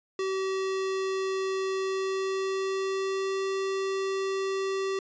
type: tone with pitch glide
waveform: square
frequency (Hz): 382.6 to 386.8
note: G4 to G4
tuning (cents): -42 to -23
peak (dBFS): -28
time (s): 0.19-4.99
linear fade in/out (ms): 2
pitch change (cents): +19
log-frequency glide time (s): 1.76-3.44
effects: resampled to 16000 Hz